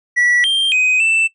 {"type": "tone with pitch steps", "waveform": "triangle", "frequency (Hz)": [1946, 3174, 2510, 2657], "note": ["B6", "G7", "D#7", "E7"], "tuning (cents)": [-26, 21, 15, 13], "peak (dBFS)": -10, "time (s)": [0.16, 1.28], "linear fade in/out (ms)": 20, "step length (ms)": 280, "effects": ["noise-tail reverb RT60 0.1 s tail -18 dB re dry", "resampled to 24000 Hz"]}